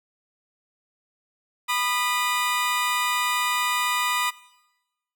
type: tone pair together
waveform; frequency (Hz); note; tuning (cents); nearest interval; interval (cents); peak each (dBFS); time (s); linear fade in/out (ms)
20% pulse; 987.8 / 1223.5; B5 / D#6; 0 / -29; major third; 371; -20; 1.68-4.31; 20
effects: noise-tail reverb RT60 1.0 s tail -20 dB re dry